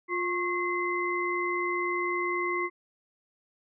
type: tone cluster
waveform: sine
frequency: 353 / 1088 / 2058 Hz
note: F4 / C#6 / C7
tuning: +19 / -33 / -29 cents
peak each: -31 dBFS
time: 0.08-2.7 s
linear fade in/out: 50 ms
effects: none